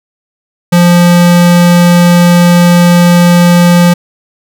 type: tone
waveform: square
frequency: 174.61 Hz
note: F3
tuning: in tune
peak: -3 dBFS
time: 0.72-3.94 s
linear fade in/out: 10 ms
effects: none